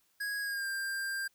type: tone with pitch glide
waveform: square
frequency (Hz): 1654 to 1590.3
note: G#6 to G6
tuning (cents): -8 to +24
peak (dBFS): -34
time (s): 0.2-1.28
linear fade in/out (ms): 10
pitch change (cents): -68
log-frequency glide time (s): 0.42-0.67
effects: white hiss -72 dBFS RMS until 1.34 s